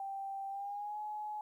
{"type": "tone with pitch glide", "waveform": "sine", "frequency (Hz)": [784, 845.1], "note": ["G5", "G#5"], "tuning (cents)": [0, 30], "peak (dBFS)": -38, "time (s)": [0, 1.41], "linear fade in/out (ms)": 2, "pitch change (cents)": 130, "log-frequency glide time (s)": [0.49, 0.99], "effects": ["12-bit"]}